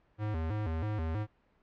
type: tone with vibrato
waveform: square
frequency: 92.5 Hz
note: F#2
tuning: in tune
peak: -32 dBFS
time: 0.18-1.27 s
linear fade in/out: 50 ms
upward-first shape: square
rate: 3.1 Hz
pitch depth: 240 cents each way
effects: pink hiss -69 dBFS RMS until 1.62 s + low-pass 2000 Hz 12 dB/octave